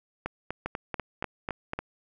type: two click trains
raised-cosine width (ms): 0.5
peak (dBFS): -16 / -16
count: 5 / 7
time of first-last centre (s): 0.66-1.79 / 0.26-1.734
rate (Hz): 3.54 / 4.07
effects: none